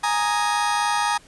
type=chord; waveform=35% pulse; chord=Ab suspended second; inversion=none; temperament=just; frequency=830.6 / 934.4 / 1245.9 Hz; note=Ab5 / Bb5 / Eb6; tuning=0 / +4 / +2 cents; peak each=-22 / -22 / -24 dBFS; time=0.03-1.18 s; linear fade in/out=10 ms; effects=pink hiss -51 dBFS RMS until 1.27 s + resampled to 24000 Hz